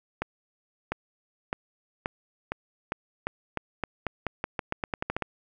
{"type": "accelerating click train", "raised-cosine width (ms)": 0.5, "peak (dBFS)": -13, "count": 20, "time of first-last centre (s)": [0.22, 5.223], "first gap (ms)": 700, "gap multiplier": 0.87, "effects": []}